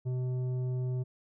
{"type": "tone with tanh clipping", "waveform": "sine", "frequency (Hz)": 126.8, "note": "B2", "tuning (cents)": 46, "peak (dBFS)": -31, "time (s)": [0.05, 1.04], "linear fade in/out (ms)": 20, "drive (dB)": 9, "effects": []}